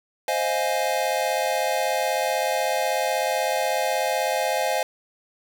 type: chord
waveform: square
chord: F minor seventh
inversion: second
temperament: equal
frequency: 523.3 / 622.3 / 698.5 / 830.6 Hz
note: C5 / Eb5 / F5 / Ab5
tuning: 0 / 0 / 0 / 0 cents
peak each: -28 dBFS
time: 0.28-4.83 s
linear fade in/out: 2 ms
effects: 8-bit